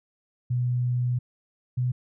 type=tone pair in turn; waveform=sine; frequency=123.47 / 124.98 Hz; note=B2 / B2; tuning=0 / +21 cents; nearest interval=unison; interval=21 cents; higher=second; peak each=-22 dBFS; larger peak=neither; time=0.5-1.19 / 1.77-1.92 s; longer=first; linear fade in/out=10 ms; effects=none